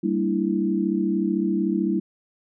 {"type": "chord", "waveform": "sine", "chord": "E half-diminished seventh", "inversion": "first", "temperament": "equal with one note detuned", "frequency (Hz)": [196, 229.6, 293.7, 329.6], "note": ["G3", "Bb3", "D4", "E4"], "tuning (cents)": [0, -26, 0, 0], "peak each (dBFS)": [-24, -28, -28, -24], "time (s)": [0.03, 2], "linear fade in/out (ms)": 10, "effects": []}